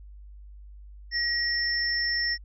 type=tone pair together; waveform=sine; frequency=1900 / 5374 Hz; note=A#6 / E8; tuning=+33 / +33 cents; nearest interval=octave + tritone; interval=1800 cents; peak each=-27 dBFS; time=1.11-2.38 s; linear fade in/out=50 ms; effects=added 50 Hz sine -43 dBFS peak until 2.44 s